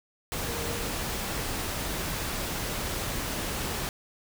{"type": "tone in noise", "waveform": "sine", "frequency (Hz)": 466.2, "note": "A#4", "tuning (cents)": 0, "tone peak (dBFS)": -38, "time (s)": [0.49, 0.88], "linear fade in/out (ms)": 0, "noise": "pink", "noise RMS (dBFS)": -32, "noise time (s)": [0.32, 3.89], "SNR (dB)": -9, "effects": []}